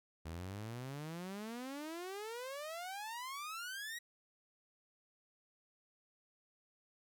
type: exponential sweep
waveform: sawtooth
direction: up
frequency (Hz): 77.78 to 1930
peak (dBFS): -39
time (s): 0.25-3.99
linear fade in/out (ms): 10
effects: none